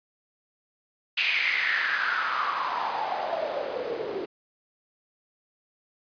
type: noise with band-pass filter sweep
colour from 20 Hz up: white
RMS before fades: -28 dBFS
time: 1.17-4.26 s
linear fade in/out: 10 ms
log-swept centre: 2600 to 380 Hz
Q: 5.7
effects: resampled to 11025 Hz